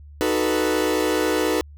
40% pulse chord, B dominant seventh, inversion first, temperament equal, 311.1 / 370 / 440 / 493.9 Hz, D#4 / F#4 / A4 / B4, 0 / 0 / 0 / 0 cents, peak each -23 / -25 / -24 / -24 dBFS, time 0.21-1.61 s, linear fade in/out 0 ms, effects added 73 Hz sine -40 dBFS peak until 1.77 s

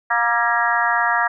harmonic tone with a mistuned harmonic, 236 Hz, A#3, 22 cents sharp, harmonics 3 / 4 / 5 / 6 / 7 / 8, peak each -23 / -22 / -23 / -25 / -21 / -24 dBFS, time 0.1-1.28 s, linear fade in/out 10 ms, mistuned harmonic 6, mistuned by -55 cents, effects none

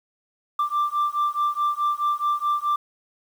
sine beating tone pair, 1178 / 1182.7 Hz, D6 / D6, +5 / +12 cents, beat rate 4.7 Hz, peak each -22 dBFS, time 0.59-2.76 s, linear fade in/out 5 ms, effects tanh soft clip ceiling -17 dBFS + 8-bit

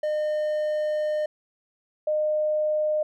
triangle / sine tone pair in turn, 608 / 610.6 Hz, D#5 / D#5, -40 / -33 cents, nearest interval unison, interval 7 cents, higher second, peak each -21 dBFS, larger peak neither, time 0.03-1.26 / 2.07-3.03 s, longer first, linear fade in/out 5 ms, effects none

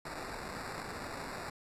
white noise with sample-and-hold, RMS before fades -42 dBFS, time 0.05-1.5 s, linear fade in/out 5 ms, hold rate 3150 Hz, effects low-pass 11000 Hz 12 dB/octave

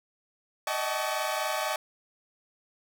sawtooth tone cluster, 610 / 634 / 765 / 868 / 1128 Hz, D#5 / D#5 / G5 / A5 / C#6, -34 / +32 / -42 / -24 / +30 cents, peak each -31 dBFS, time 0.67-1.76 s, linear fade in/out 2 ms, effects none

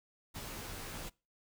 pink noise with comb filter, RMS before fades -44 dBFS, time 0.34-1.1 s, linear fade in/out 20 ms, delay 16 ms, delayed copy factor -0.85, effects noise-tail reverb RT60 0.3 s tail -24 dB re dry

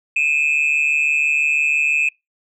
sine tone pair together, 2454 / 2600 Hz, D#7 / E7, -25 / -24 cents, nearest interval minor second, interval 101 cents, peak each -16 / -15 dBFS, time 0.16-2.09 s, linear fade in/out 5 ms, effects noise-tail reverb RT60 0.2 s tail -26 dB re dry + tanh soft clip ceiling -11 dBFS

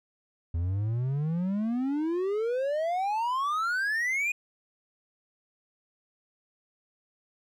triangle exponential sweep, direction up, 81 to 2489 Hz, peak -24 dBFS, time 0.54-4.32 s, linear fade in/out 5 ms, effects none

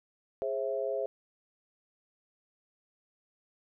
sine chord, Ab augmented, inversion none, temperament equal with one note detuned, 415.3 / 534.9 / 659.3 Hz, Ab4 / C5 / E5, 0 / +38 / 0 cents, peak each -35 / -33 / -35 dBFS, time 0.42-1.06 s, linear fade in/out 0 ms, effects none

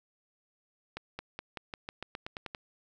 accelerating click train, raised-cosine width 0.3 ms, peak -22 dBFS, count 12, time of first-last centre 0.97-2.548 s, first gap 220 ms, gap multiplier 0.91, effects none

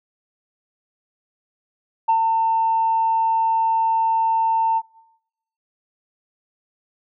sine tone with ADSR envelope, 900 Hz, A5, 39 cents sharp, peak -11 dBFS, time 2.08-4.82 s, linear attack 14 ms, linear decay 86 ms, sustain -4 dB, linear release 48 ms, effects noise-tail reverb RT60 0.8 s tail -20 dB re dry + tanh soft clip ceiling -10 dBFS

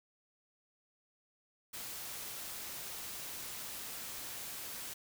white noise, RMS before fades -44 dBFS, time 1.73-4.94 s, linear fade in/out 10 ms, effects none

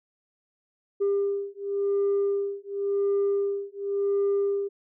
sine beating tone pair, 399.4 / 400.32 Hz, G4 / G4, +32 / +36 cents, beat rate 0.92 Hz, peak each -25 dBFS, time 1-4.69 s, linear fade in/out 20 ms, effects tanh soft clip ceiling -19 dBFS

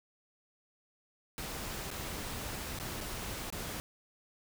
pink noise with dropouts, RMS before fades -40 dBFS, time 1.38-3.8 s, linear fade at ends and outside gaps 0 ms, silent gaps 1.904-1.913 / 2.788-2.799 / 3.005-3.01 / 3.502-3.525 s, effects none

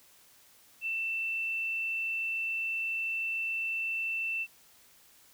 sine tone, 2673 Hz, E7, 23 cents sharp, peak -30 dBFS, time 0.81-4.47 s, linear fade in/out 50 ms, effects white hiss -60 dBFS RMS until 5.33 s

